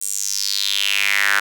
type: tone with high-pass filter sweep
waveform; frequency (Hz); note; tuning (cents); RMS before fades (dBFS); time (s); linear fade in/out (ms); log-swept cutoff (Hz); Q
sawtooth; 100; G2; +35; -20; 0.01-1.4; 10; 8500 to 1500; 4.4
effects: none